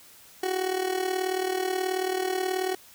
30% pulse tone with amplitude modulation, 373 Hz, F#4, 14 cents sharp, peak -20 dBFS, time 0.43-2.75 s, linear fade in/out 5 ms, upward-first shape sine, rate 38.5 Hz, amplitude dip 70%, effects white hiss -52 dBFS RMS until 2.94 s

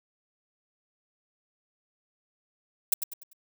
violet noise with echo, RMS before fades -21 dBFS, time 2.92-2.94 s, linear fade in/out 5 ms, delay 98 ms, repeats 4, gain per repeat -8 dB, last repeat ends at 3.332 s, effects none

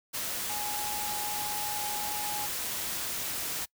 sine tone in noise, 835 Hz, G#5, 9 cents sharp, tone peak -36 dBFS, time 0.49-2.47 s, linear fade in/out 20 ms, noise white, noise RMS -34 dBFS, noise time 0.13-3.66 s, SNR -5 dB, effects noise-tail reverb RT60 0.1 s tail -25 dB re dry

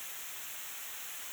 white noise with comb filter, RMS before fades -43 dBFS, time 0-1.32 s, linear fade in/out 0 ms, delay 0.21 ms, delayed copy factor -0.65, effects none

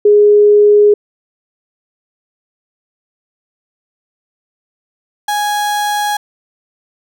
sine / 35% pulse tone pair in turn, 415 / 830 Hz, G#4 / G#5, -1 / -1 cents, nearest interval octave, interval 1200 cents, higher second, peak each -4 / -12 dBFS, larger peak first, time 0.05-0.94 / 5.28-6.17 s, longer neither, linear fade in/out 5 ms, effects none

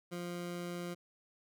20% pulse tone, 175 Hz, F3, 4 cents sharp, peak -34 dBFS, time 0.11-0.95 s, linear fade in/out 20 ms, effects none

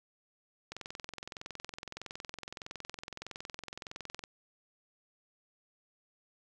click train, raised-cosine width 0.2 ms, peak -24 dBFS, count 77, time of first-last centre 0.72-4.239 s, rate 21.6 Hz, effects none

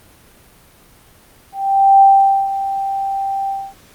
sine tone with ADSR envelope, 784 Hz, G5, in tune, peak -4 dBFS, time 1.52-3.74 s, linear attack 490 ms, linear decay 470 ms, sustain -13 dB, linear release 250 ms, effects pink hiss -47 dBFS RMS until 3.94 s + Opus 32 kbps

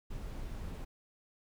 brown noise, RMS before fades -41 dBFS, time 0.1-0.85 s, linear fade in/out 10 ms, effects none

